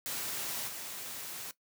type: noise with level steps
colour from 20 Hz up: white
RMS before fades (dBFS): -37 / -42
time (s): 0.06-1.51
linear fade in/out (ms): 0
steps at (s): 0.67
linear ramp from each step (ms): 20
effects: noise-tail reverb RT60 0.1 s tail -17 dB re dry + high-pass 100 Hz 12 dB/octave